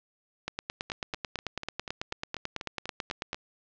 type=two click trains; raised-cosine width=0.2 ms; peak=-19 / -14 dBFS; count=11 / 27; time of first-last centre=0.9-3.345 / 0.48-3.331 s; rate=4.09 / 9.12 Hz; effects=low-pass 5000 Hz 12 dB/octave